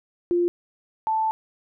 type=tone pair in turn; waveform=sine; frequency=349.2 / 879.9 Hz; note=F4 / A5; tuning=0 / 0 cents; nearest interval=octave + major third; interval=1600 cents; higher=second; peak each=-18 / -20 dBFS; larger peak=first; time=0.31-0.48 / 1.07-1.31 s; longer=second; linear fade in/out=0 ms; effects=none